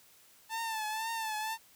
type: tone with vibrato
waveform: sawtooth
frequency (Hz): 884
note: A5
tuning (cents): +8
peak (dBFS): -30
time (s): 0.49-1.58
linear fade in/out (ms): 50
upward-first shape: triangle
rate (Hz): 2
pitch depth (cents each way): 71
effects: white hiss -61 dBFS RMS until 1.75 s